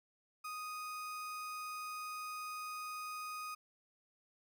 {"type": "tone", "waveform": "35% pulse", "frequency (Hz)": 1244.5, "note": "D#6", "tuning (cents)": 0, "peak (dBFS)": -40, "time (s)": [0.44, 3.55], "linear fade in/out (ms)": 10, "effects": []}